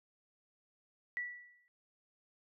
sine tone with exponential decay, 1950 Hz, B6, 23 cents flat, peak -33 dBFS, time 1.17-1.68 s, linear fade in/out 0 ms, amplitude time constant 110 ms, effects none

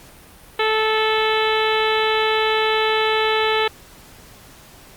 harmonic tone with a mistuned harmonic, 437.2 Hz, A4, 11 cents flat, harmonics 1 / 2 / 3 / 4 / 5 / 6 / 7 / 8 / 9, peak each -20 / -23 / -25 / -26 / -27 / -28 / -28 / -29 / -30 dBFS, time 0.59-3.68 s, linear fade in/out 5 ms, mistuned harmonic 8, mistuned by -21 cents, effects pink hiss -45 dBFS RMS until 4.96 s + Opus 48 kbps

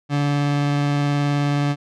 30% pulse tone with vibrato, 144.1 Hz, D3, 33 cents flat, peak -15 dBFS, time 0.09-1.76 s, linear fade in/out 50 ms, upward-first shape triangle, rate 19 Hz, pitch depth 11 cents each way, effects low-pass 5000 Hz 12 dB/octave

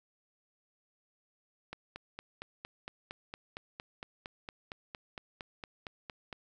click train, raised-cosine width 0.3 ms, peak -25 dBFS, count 21, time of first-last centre 1.73-6.328 s, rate 4.35 Hz, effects none

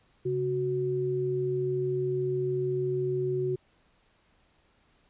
sine tone pair together, 136.33 / 370 Hz, C#3 / F#4, -28 / 0 cents, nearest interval octave + perfect fourth, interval 1728 cents, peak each -32 / -27 dBFS, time 0.25-3.56 s, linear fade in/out 10 ms, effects pink hiss -66 dBFS RMS until 5.09 s + resampled to 8000 Hz

